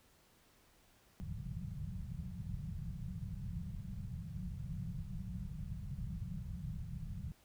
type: low-pass noise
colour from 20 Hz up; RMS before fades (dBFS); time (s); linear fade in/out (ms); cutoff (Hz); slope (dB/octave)
white; -43; 1.2-7.32; 0; 190; 96
effects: pink hiss -68 dBFS RMS until 7.44 s